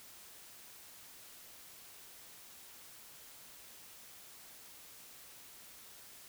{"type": "silence", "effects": ["white hiss -55 dBFS RMS until 6.28 s"]}